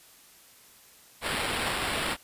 violet noise with sample-and-hold, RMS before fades -30 dBFS, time 1.21-2.17 s, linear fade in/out 50 ms, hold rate 6300 Hz, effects white hiss -55 dBFS RMS until 2.23 s + resampled to 32000 Hz

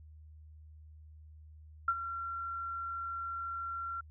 sine tone with ADSR envelope, 1367 Hz, F6, 37 cents flat, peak -24 dBFS, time 1.88-4.01 s, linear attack 4 ms, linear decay 52 ms, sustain -12 dB, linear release 7 ms, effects added 77 Hz sine -51 dBFS peak until 4.1 s

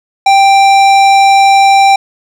triangle tone with hard clipping, 786 Hz, G5, 4 cents sharp, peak -5 dBFS, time 0.26-1.96 s, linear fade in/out 5 ms, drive 18 dB, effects none

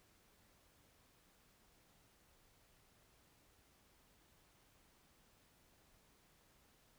silence, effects pink hiss -71 dBFS RMS until 6.98 s

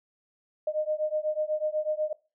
sine beating tone pair, 610 / 618.1 Hz, D#5 / D#5, -34 / -12 cents, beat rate 8.1 Hz, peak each -29 / -29 dBFS, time 0.67-2.13 s, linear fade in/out 5 ms, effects noise-tail reverb RT60 0.3 s tail -21 dB re dry

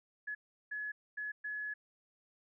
sine tone bursts at uneven times, 1698 Hz, G#6, 38 cents sharp, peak -37 dBFS, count 4, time 0.27-0.35 / 0.71-0.92 / 1.17-1.32 / 1.44-1.74 s, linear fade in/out 10 ms, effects none

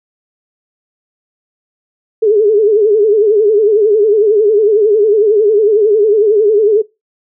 sine tone with vibrato, 424.3 Hz, G#4, 37 cents sharp, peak -6 dBFS, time 2.22-6.82 s, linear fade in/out 10 ms, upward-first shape sine, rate 11 Hz, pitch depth 100 cents each way, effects noise-tail reverb RT60 0.2 s tail -18 dB re dry

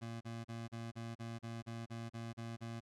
25% pulse tone bursts, 115.3 Hz, A#2, 19 cents flat, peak -39 dBFS, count 12, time 0.01-2.806 s, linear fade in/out 20 ms, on 200 ms, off 36 ms, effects low-pass 8000 Hz 12 dB/octave

